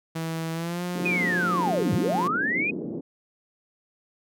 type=tone with pitch glide; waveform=sawtooth; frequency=163 to 177.75 Hz; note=E3 to F3; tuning=-19 to +31 cents; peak=-24 dBFS; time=0.15-2.28 s; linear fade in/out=10 ms; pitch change=+150 cents; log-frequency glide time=0.53-0.83 s
type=band-pass noise; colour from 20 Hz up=pink; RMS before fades=-32 dBFS; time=0.95-3.01 s; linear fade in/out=10 ms; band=200 to 390 Hz; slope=24 dB/octave
type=linear two-way sweep; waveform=sine; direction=down then up; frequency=2530 to 87.31 to 2530 Hz; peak=-23 dBFS; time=1.05-2.71 s; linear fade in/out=10 ms; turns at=1.94 s
effects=none